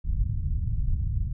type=low-pass noise; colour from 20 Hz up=pink; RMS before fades=-26 dBFS; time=0.04-1.33 s; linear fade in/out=10 ms; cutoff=120 Hz; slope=24 dB/octave; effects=none